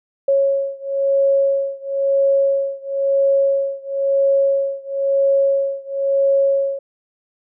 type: beating tone pair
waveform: sine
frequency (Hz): 550 / 550.99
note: C#5 / C#5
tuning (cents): -14 / -11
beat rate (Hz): 0.99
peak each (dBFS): -17 / -18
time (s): 0.28-6.79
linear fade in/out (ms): 5
effects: none